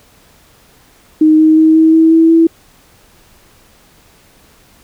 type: tone with pitch steps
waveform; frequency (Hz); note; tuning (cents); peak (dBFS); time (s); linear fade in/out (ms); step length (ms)
sine; 311.1 / 314 / 316.9 / 319.8 / 322.8 / 325.8 / 328.8; D#4 / D#4 / D#4 / D#4 / E4 / E4 / E4; 0 / +16 / +32 / +48 / -36 / -20 / -4; -4; 1.21-2.47; 5; 180
effects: pink hiss -47 dBFS RMS until 4.83 s